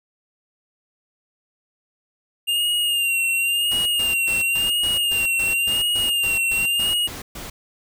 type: tone with vibrato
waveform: square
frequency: 2800 Hz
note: F7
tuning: 4 cents sharp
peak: -19 dBFS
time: 2.47-7.08 s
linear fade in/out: 20 ms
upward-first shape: sine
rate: 0.94 Hz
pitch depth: 50 cents each way
type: noise bursts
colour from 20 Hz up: pink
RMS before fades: -34 dBFS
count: 14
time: 3.71-7.5 s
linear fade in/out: 5 ms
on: 150 ms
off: 130 ms
effects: none